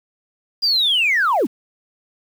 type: linear sweep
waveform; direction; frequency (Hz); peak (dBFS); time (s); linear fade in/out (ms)
sine; down; 4899 to 176.4; -13; 0.62-1.47; 20
effects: tanh soft clip ceiling -10 dBFS + 7-bit